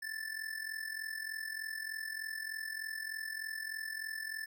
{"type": "tone with amplitude modulation", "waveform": "square", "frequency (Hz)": 1760, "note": "A6", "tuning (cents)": 0, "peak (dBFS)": -36, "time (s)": [0.02, 4.46], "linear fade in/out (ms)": 10, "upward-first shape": "sine", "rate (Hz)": 43.3, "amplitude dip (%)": 75, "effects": []}